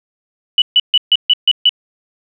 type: tone bursts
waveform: sine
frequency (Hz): 2960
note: F#7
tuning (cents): 0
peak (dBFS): -6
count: 7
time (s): 0.58-1.693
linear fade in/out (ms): 2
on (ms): 39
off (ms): 140
effects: 8-bit